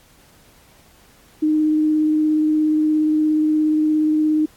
sine tone with vibrato, 307.9 Hz, D#4, 18 cents flat, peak -14 dBFS, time 1.42-4.46 s, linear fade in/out 10 ms, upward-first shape sine, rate 17 Hz, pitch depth 10 cents each way, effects pink hiss -52 dBFS RMS until 4.56 s + AAC 64 kbps

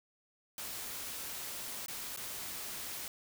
white noise with dropouts, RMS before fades -42 dBFS, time 0.58-3.08 s, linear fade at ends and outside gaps 1 ms, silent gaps 1.861-1.882 / 2.163-2.173 s, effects none

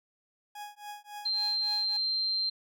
40% pulse tone with tremolo, 830 Hz, G#5, 1 cent flat, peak -37 dBFS, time 0.55-1.97 s, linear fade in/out 5 ms, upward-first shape triangle, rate 3.6 Hz, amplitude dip 100%
sine tone, 4149 Hz, C8, 15 cents flat, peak -27 dBFS, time 1.25-2.5 s, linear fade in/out 10 ms
effects none

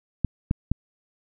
clicks, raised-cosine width 5 ms, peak -9 dBFS, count 3, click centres 0.247 / 0.511 / 0.716 s, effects none

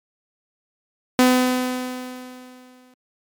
sawtooth tone with exponential decay, 252.8 Hz, B3, 41 cents sharp, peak -7 dBFS, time 1.19-2.94 s, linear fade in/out 1 ms, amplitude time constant 380 ms, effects MP3 96 kbps

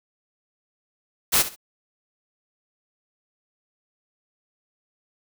white noise with echo, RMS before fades -18 dBFS, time 1.32-1.43 s, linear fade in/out 20 ms, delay 66 ms, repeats 2, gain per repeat -13 dB, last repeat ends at 1.562 s, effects none

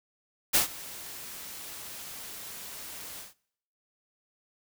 white noise with ADSR envelope, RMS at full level -21 dBFS, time 0.53-3.34 s, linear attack 22 ms, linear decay 120 ms, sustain -21 dB, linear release 150 ms, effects noise-tail reverb RT60 0.7 s tail -24 dB re dry

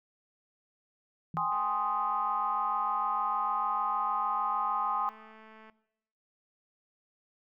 sine tone with exponential decay, 162.4 Hz, E3, 26 cents flat, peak -33 dBFS, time 1.34-1.57 s, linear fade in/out 2 ms, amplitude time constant 49 ms
sine chord, Ab major seventh, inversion third, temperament equal, 784 / 830.6 / 1046.5 / 1244.5 Hz, G5 / Ab5 / C6 / Eb6, 0 / 0 / 0 / 0 cents, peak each -37 / -34 / -32 / -32 dBFS, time 1.37-5.09 s, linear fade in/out 0 ms
click train, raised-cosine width 0.5 ms, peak -39 dBFS, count 916, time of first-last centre 1.52-5.698 s, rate 219 Hz
effects noise-tail reverb RT60 0.8 s tail -18 dB re dry

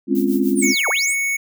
sine chord, Db major seventh, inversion second, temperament just, 207.9 / 259.9 / 277.2 / 346.5 Hz, Ab3 / C4 / Db4 / F4, +2 / -11 / 0 / -14 cents, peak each -21 / -20 / -20 / -21 dBFS, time 0.07-0.75 s, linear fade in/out 50 ms
violet noise with tremolo, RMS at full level -32 dBFS, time 0.15-0.87 s, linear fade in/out 2 ms, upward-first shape triangle, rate 6.7 Hz, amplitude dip 90%
sine linear two-way sweep, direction down then up, 10000 to 399.1 to 10000 Hz, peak -20 dBFS, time 0.55-1.16 s, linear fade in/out 50 ms, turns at 0.89 s
square tone, 2217 Hz, C#7, in tune, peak -19 dBFS, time 0.62-1.37 s, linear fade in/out 10 ms
effects none

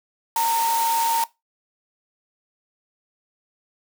sine tone in noise, 918 Hz, A#5, 27 cents flat, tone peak -19 dBFS, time 0.36-1.24 s, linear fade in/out 2 ms, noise white, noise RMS -28 dBFS, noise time 0.36-1.24 s, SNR +6 dB, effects noise-tail reverb RT60 0.2 s tail -19 dB re dry + high-pass 400 Hz 12 dB/octave

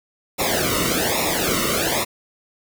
pink noise with flanger, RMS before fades -21 dBFS, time 0.38-2.05 s, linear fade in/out 20 ms, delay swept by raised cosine 0.64 to 1.24 ms, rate 1.2 Hz, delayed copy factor -1, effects none

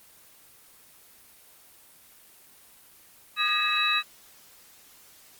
sine tone cluster, 1223 / 1667 / 1906 / 2587 / 3902 Hz, D#6 / G#6 / A#6 / E7 / B7, -30 / +6 / +38 / -33 / -22 cents, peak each -28 / -33 / -35 / -26 / -26 dBFS, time 3.36-4.03 s, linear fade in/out 50 ms, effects white hiss -54 dBFS RMS until 5.39 s + Opus 24 kbps

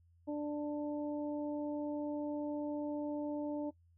harmonic tone, 295.1 Hz, D4, 8 cents sharp, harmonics 1 / 2 / 3, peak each -36 / -41 / -49 dBFS, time 0.27-3.71 s, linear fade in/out 20 ms, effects noise-tail reverb RT60 0.1 s tail -20 dB re dry + added 85 Hz sine -64 dBFS peak until 3.97 s

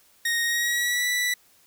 sawtooth tone with pitch glide, 1864.7 to 1966.5 Hz, A#6 to B6, 0 to -8 cents, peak -19 dBFS, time 0.25-1.34 s, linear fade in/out 5 ms, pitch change +92 cents, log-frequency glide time 0.44-1.07 s, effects white hiss -59 dBFS RMS until 1.66 s

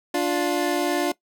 25% pulse tone pair together, 292.5 / 351.7 Hz, D4 / F4, -7 / +12 cents, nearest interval minor third, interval 319 cents, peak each -20 dBFS, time 0.14-1.12 s, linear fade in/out 5 ms, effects noise-tail reverb RT60 0.1 s tail -19 dB re dry

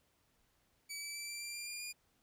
15% pulse tone with pitch steps, 2291 / 2310 / 2328 / 2347 / 2366 / 2386 / 2405 / 2424 Hz, D7 / D7 / D7 / D7 / D7 / D7 / D7 / D#7, -44 / -29 / -16 / -2 / +12 / +27 / +41 / -46 cents, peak -35 dBFS, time 0.89-1.93 s, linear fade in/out 20 ms, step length 130 ms, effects pink hiss -75 dBFS RMS until 2.22 s

